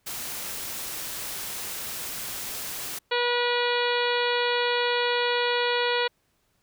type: noise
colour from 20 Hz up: white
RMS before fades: -34 dBFS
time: 0.06-2.99 s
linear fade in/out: 10 ms
type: harmonic tone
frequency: 484.3 Hz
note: B4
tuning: 34 cents flat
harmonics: 1 / 2 / 3 / 4 / 5 / 6 / 7 / 8 / 9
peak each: -26 / -29 / -31 / -32 / -33 / -34 / -34 / -35 / -36 dBFS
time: 3.11-6.08 s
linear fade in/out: 10 ms
effects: pink hiss -70 dBFS RMS until 6.62 s